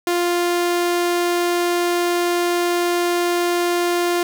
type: tone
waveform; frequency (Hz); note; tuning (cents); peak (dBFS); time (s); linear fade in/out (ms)
sawtooth; 349.5; F4; +1; -13; 0.07-4.23; 2
effects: none

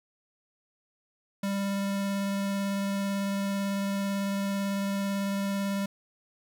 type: tone with vibrato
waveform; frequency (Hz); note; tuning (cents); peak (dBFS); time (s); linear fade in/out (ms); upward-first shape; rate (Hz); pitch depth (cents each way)
square; 198; G3; +18; -28; 1.43-5.86; 5; sine; 18; 9
effects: 10-bit

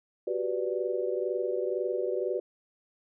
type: chord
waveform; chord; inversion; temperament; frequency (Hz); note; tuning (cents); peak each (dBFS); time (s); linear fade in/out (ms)
sine; G major seventh; third; equal; 370 / 392 / 493.9 / 587.3; F#4 / G4 / B4 / D5; 0 / 0 / 0 / 0; -32 / -34 / -32 / -35; 0.27-2.4; 5
effects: none

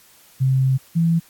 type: tone pair in turn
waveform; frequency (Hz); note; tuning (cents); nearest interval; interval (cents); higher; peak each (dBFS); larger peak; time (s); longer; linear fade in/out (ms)
sine; 132.1 / 166.44; C3 / E3; +17 / +17; major third; 400; second; -14; neither; 0.4-0.78 / 0.95-1.2; first; 20
effects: white hiss -51 dBFS RMS until 1.29 s + AAC 64 kbps

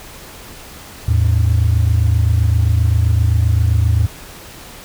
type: tone pair together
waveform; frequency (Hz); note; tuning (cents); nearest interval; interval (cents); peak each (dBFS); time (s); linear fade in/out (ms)
sine; 80.6 / 108.25; E2 / A2; -38 / -28; perfect fourth; 510; -12; 1.08-4.07; 5
effects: tanh soft clip ceiling -6 dBFS + pink hiss -36 dBFS RMS until 4.84 s

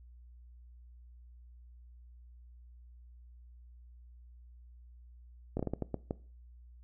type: slowing click train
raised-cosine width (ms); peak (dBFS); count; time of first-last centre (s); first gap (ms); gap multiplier
2; -20; 8; 5.57-6.109; 24; 1.38
effects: noise-tail reverb RT60 0.4 s tail -20 dB re dry + added 60 Hz sine -52 dBFS peak until 6.83 s

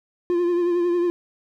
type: tone with vibrato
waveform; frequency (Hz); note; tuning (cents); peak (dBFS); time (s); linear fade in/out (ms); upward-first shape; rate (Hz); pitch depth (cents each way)
triangle; 349.2; F4; 0; -16; 0.3-1.1; 0; triangle; 11; 42
effects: none

